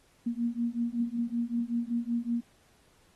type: beating tone pair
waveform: sine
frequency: 233.1 / 238.4 Hz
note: A#3 / A#3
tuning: 0 / +39 cents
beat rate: 5.3 Hz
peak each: -31 dBFS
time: 0.26-2.41 s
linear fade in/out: 10 ms
effects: pink hiss -65 dBFS RMS until 3.15 s + AAC 32 kbps